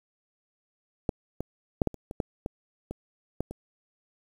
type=clicks; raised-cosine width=2 ms; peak=-12 / -18 / -8 / -11 / -28 / -24 / -13 / -18 / -21 / -15 / -24 dBFS; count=11; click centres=1.092 / 1.406 / 1.818 / 1.873 / 1.943 / 2.111 / 2.202 / 2.461 / 2.91 / 3.406 / 3.51 s; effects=8-bit